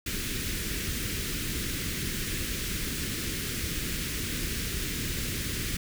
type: band-stop noise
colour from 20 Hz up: pink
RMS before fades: -32 dBFS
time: 0.06-5.77 s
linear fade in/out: 5 ms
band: 390 to 1600 Hz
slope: 24 dB/octave
effects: none